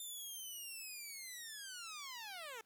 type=linear sweep; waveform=10% pulse; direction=down; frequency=3599 to 426.7 Hz; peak=-38 dBFS; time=0-2.61 s; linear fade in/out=2 ms; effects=pink hiss -75 dBFS RMS until 2.65 s + high-pass 150 Hz 12 dB/octave